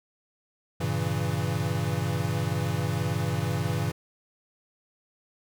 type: chord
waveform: square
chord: G diminished seventh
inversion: none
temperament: equal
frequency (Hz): 98 / 116.54 / 138.59 / 164.81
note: G2 / Bb2 / Db3 / Fb3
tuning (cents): 0 / 0 / 0 / 0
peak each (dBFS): -32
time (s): 0.8-3.92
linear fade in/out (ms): 10
effects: none